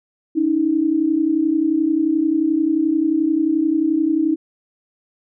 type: tone pair together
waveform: sine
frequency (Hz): 288.4 / 319.8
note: D4 / D#4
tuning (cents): -31 / +48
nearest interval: major second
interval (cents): 179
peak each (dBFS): -20 / -16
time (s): 0.35-4.36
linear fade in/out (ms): 20
effects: none